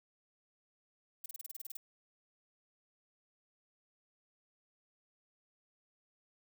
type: noise bursts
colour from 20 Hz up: violet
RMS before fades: -43 dBFS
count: 11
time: 1.24-1.77 s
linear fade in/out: 5 ms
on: 20 ms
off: 31 ms
effects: none